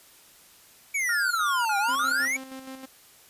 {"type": "exponential two-way sweep", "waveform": "square", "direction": "down then up", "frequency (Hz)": [2318, 781, 2318], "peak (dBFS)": -25, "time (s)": [0.94, 2.37], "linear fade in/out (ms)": 10, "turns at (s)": 1.78}
{"type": "tone bursts", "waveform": "sine", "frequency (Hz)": 1418, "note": "F6", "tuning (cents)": 26, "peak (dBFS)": -26, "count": 4, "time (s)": [1.09, 2.253], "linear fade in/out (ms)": 2, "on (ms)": 260, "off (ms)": 41}
{"type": "tone with tremolo", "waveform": "sawtooth", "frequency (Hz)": 263.9, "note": "C4", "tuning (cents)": 15, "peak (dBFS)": -33, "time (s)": [1.88, 2.86], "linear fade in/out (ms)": 10, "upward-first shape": "square", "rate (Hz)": 6.3, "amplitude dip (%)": 50}
{"effects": ["white hiss -54 dBFS RMS until 3.29 s", "resampled to 32000 Hz"]}